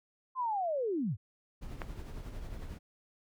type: linear sweep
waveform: sine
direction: down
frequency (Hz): 1060 to 78.7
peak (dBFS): -30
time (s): 0.35-1.17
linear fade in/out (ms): 50
type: noise with tremolo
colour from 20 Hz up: brown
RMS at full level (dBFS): -40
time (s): 1.61-2.79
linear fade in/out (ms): 20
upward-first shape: triangle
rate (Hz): 11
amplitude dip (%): 50
type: click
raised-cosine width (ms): 0.5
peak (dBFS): -22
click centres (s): 1.818
effects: none